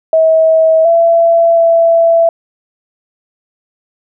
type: tone with pitch steps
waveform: sine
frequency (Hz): 643 / 671 / 667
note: E5 / E5 / E5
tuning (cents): -43 / +31 / +20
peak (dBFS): -5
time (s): 0.13-2.29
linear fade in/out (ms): 2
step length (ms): 720
effects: none